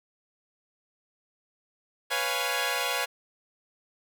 10% pulse chord, C# dominant seventh, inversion third, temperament equal, 493.9 / 554.4 / 698.5 / 830.6 Hz, B4 / C#5 / E#5 / G#5, 0 / 0 / 0 / 0 cents, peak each -24 dBFS, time 2.1-3.06 s, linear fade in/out 20 ms, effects none

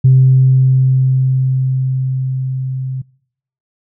sine tone with level ramp, 130.81 Hz, C3, in tune, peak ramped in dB -3 to -18 dBFS, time 0.04-3.02 s, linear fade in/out 10 ms, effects noise-tail reverb RT60 0.7 s tail -26 dB re dry + tanh soft clip ceiling 0 dBFS

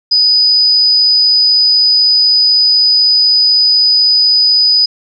sine tone, 4978 Hz, D#8, in tune, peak -6 dBFS, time 0.11-4.86 s, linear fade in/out 10 ms, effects none

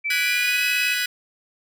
sine tone with pitch glide, 2323 to 2548 Hz, D7 to D#7, -20 to +41 cents, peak -22 dBFS, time 0.04-0.95 s, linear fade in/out 20 ms, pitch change +161 cents, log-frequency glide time 0.2-0.63 s
25% pulse chord, G# minor seventh, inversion third, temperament equal, 1480 / 1661.2 / 1975.5 / 2489 Hz, F#6 / G#6 / B6 / D#7, 0 / 0 / 0 / 0 cents, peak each -23 / -27 / -23 / -24 dBFS, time 0.1-1.06 s, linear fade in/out 5 ms
effects none

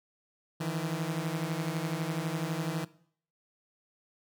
sawtooth beating tone pair, 155.56 / 167.56 Hz, D#3 / E3, 0 / +29 cents, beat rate 12 Hz, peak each -30 dBFS, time 0.6-2.85 s, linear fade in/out 10 ms, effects noise-tail reverb RT60 0.6 s tail -20 dB re dry

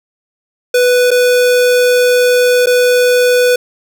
square tone with dropouts, 494.6 Hz, B4, 3 cents sharp, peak -8 dBFS, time 0.74-3.56 s, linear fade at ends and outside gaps 5 ms, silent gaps 1.107-1.113 / 2.66-2.669 s, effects none

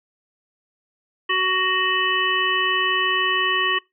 harmonic tone, 372.8 Hz, F#4, 13 cents sharp, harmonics 1 / 3 / 5 / 7 / 8, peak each -28 / -23 / -23 / -28 / -24 dBFS, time 1.29-3.79 s, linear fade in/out 10 ms, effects noise-tail reverb RT60 0.2 s tail -22 dB re dry

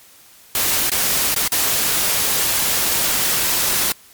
white noise with dropouts, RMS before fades -18 dBFS, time 0.55-3.92 s, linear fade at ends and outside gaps 1 ms, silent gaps 0.897-0.917 / 1.344-1.362 / 1.477-1.52 s, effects white hiss -47 dBFS RMS until 4.13 s + MP3 96 kbps

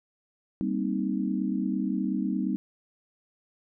sine chord, C minor seventh, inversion second, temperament equal, 196 / 233.1 / 261.6 / 311.1 Hz, G3 / Bb3 / C4 / Eb4, 0 / 0 / 0 / 0 cents, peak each -29 / -33 / -31 / -32 dBFS, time 0.61-2.56 s, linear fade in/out 0 ms, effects none

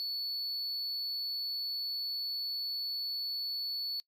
triangle tone, 4435 Hz, C#8, in tune, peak -32 dBFS, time 0-4 s, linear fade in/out 0 ms, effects noise-tail reverb RT60 0.1 s tail -24 dB re dry

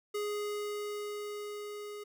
square tone with level ramp, 415.3 Hz, G#4, in tune, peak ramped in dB -33 to -42 dBFS, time 0.14-2.04 s, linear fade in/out 10 ms, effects none

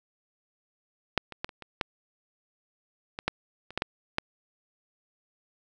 clicks, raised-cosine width 0.3 ms, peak -6 / -24 / -14 / -28 / -26 / -10 / -18 / -9 / -27 / -12 / -10 / -9 dBFS, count 12, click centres 1.177 / 1.323 / 1.445 / 1.492 / 1.623 / 1.812 / 3.189 / 3.28 / 3.706 / 3.776 / 3.821 / 4.184 s, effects none

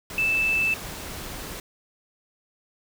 sine tone in noise, 2637 Hz, E7, in tune, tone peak -20 dBFS, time 0.18-0.74 s, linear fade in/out 2 ms, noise pink, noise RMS -36 dBFS, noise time 0.1-1.6 s, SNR +13 dB, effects none

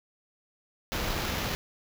pink noise with sample-and-hold, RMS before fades -31 dBFS, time 0.92-1.55 s, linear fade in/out 0 ms, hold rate 8820 Hz, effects none

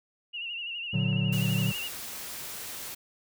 sine tone with vibrato, 2794 Hz, F7, in tune, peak -33 dBFS, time 0.33-1.89 s, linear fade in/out 20 ms, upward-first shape sine, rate 12 Hz, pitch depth 67 cents each way
triangle chord, Bb augmented, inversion none, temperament equal, 116.54 / 146.83 / 185 Hz, Bb2 / D3 / F#3, 0 / 0 / 0 cents, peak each -27 dBFS, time 0.93-1.72 s, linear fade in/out 10 ms
clicks, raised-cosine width 0.5 ms, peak -35 dBFS, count 2, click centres 1.129 / 1.48 s
white noise, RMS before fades -39 dBFS, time 1.32-2.95 s, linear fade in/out 10 ms
effects none

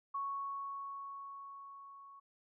sine tone with level ramp, 1108.7 Hz, C#6, in tune, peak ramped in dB -35 to -53 dBFS, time 0.14-2.2 s, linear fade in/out 10 ms, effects none

